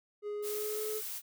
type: tone with pitch glide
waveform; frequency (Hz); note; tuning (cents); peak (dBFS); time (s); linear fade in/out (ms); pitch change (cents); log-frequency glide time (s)
triangle; 415.3 to 429.9; G#4 to A4; 0 to -40; -33; 0.22-1.02; 50; +60; 0.37-0.82
type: noise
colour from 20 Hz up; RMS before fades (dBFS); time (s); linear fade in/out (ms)
blue; -40; 0.42-1.22; 50
effects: none